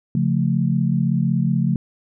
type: chord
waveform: sine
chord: Db augmented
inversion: none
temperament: equal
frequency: 138.59 / 174.61 / 220 Hz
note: Db3 / F3 / A3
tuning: 0 / 0 / 0 cents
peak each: -20 / -20 / -22 dBFS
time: 0.15-1.76 s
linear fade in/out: 2 ms
effects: none